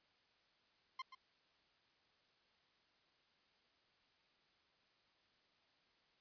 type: tone with echo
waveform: sawtooth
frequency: 1046.5 Hz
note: C6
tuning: in tune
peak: -39 dBFS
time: 0.99-1.02 s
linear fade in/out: 5 ms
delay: 130 ms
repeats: 1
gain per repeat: -11 dB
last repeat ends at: 1.15 s
effects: white hiss -75 dBFS RMS until 6.2 s + resampled to 11025 Hz